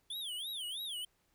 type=tone with vibrato; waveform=square; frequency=3340 Hz; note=G#7; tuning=9 cents sharp; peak=-39 dBFS; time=0.1-1.05 s; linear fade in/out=5 ms; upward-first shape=sine; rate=3.1 Hz; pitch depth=250 cents each way; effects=pink hiss -75 dBFS RMS until 1.34 s